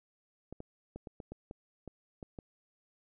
clicks, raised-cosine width 2 ms, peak -30 dBFS, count 10, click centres 0.526 / 0.604 / 0.96 / 1.072 / 1.202 / 1.32 / 1.511 / 1.877 / 2.228 / 2.388 s, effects none

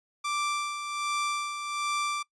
sawtooth tone with tremolo, 1174.7 Hz, D6, in tune, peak -23 dBFS, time 0.24-2.23 s, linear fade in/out 10 ms, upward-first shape sine, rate 1.3 Hz, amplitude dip 55%, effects noise-tail reverb RT60 0.1 s tail -22 dB re dry + resampled to 22050 Hz

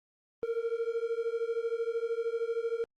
triangle beating tone pair, 455.1 / 468.1 Hz, A#4 / A#4, -42 / +7 cents, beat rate 13 Hz, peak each -31 dBFS, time 0.43-2.84 s, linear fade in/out 0 ms, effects Opus 24 kbps

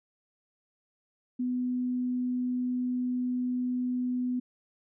sine tone, 249.5 Hz, B3, 18 cents sharp, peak -27 dBFS, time 1.39-4.4 s, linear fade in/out 10 ms, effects none

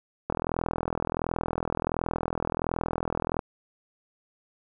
click train, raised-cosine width 1 ms, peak -13 dBFS, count 129, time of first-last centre 0.3-3.392 s, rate 41.4 Hz, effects none

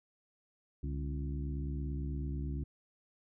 harmonic tone with a mistuned harmonic, 69 Hz, C#2, 7 cents flat, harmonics 1 / 2 / 3 / 4 / 5, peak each -36 / -40 / -48 / -45 / -50 dBFS, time 0.83-2.64 s, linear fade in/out 5 ms, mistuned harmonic 2, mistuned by +100 cents, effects none

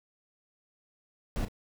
brown noise with echo, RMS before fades -31 dBFS, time 1.36-1.45 s, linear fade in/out 0 ms, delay 34 ms, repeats 1, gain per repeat -11 dB, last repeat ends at 1.484 s, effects none

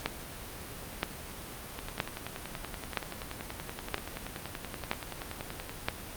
two click trains, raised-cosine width 0.3 ms, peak -11 / -21 dBFS, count 7 / 42, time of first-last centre 0.06-5.885 / 1.79-5.695 s, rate 1.03 / 10.5 Hz, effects pink hiss -43 dBFS RMS until 6.16 s + Opus 48 kbps

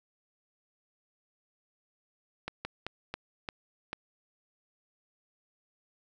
slowing click train, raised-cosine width 0.3 ms, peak -19 dBFS, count 6, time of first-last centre 2.48-3.931 s, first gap 170 ms, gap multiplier 1.27, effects none

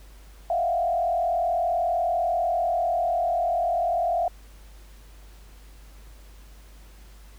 sine tone with frequency modulation, 694 Hz, F5, 11 cents flat, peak -21 dBFS, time 0.5-4.28 s, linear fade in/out 2 ms, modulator 40.3 Hz, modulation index 1.1, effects added 50 Hz sine -45 dBFS peak until 7.38 s + pink hiss -55 dBFS RMS until 7.38 s

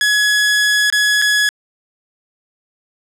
sawtooth tone with dropouts, 1686 Hz, G#6, 26 cents sharp, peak -8 dBFS, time 0.01-1.49 s, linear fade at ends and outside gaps 1 ms, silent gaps 0.901-0.925 / 1.217-1.221 s, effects low-pass 10000 Hz 12 dB/octave

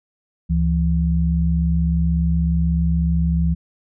sine tone pair together, 70.73 / 167.2 Hz, C#2 / E3, +35 / +25 cents, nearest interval octave + minor third, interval 1490 cents, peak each -18 dBFS, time 0.49-3.55 s, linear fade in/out 20 ms, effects none

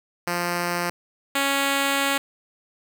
5% pulse tone pair in turn, 174.61 / 277.2 Hz, F3 / C#4, 0 / 0 cents, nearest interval minor sixth, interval 800 cents, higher second, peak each -12 / -9 dBFS, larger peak second, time 0.27-0.9 / 1.35-2.18 s, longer second, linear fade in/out 5 ms, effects none

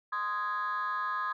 sine chord, Ab major, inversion first, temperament just, 1038.3 / 1245.9 / 1661.2 Hz, C6 / Eb6 / Ab6, -14 / +2 / 0 cents, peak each -33 / -32 / -35 dBFS, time 0.12-1.33 s, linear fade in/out 10 ms, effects tanh soft clip ceiling -25 dBFS

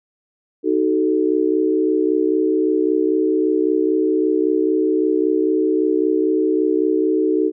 sine chord, D# diminished, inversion none, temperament equal with one note detuned, 311.1 / 376.2 / 440 Hz, D#4 / F#4 / A4, 0 / +29 / 0 cents, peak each -18 / -19 / -20 dBFS, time 0.63-7.52 s, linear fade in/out 50 ms, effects none

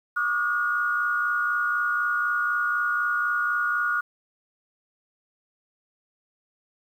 sine tone cluster, 1156 / 1220 / 1440 Hz, D6 / D#6 / F#6, -28 / -34 / -47 cents, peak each -31 / -30 / -23 dBFS, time 0.16-4.01 s, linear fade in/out 10 ms, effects 9-bit

